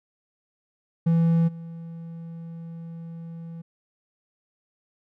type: tone with level steps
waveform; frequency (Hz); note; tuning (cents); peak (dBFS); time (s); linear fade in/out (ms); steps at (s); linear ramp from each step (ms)
triangle; 166.2; E3; +15; -15 / -33; 1.06-3.62; 10; 1.47; 20
effects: none